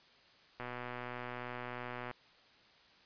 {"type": "click train", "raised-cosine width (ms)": 0.5, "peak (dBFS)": -27, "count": 187, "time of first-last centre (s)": [0.6, 2.112], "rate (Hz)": 123, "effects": ["white hiss -63 dBFS RMS until 3.05 s", "resampled to 11025 Hz"]}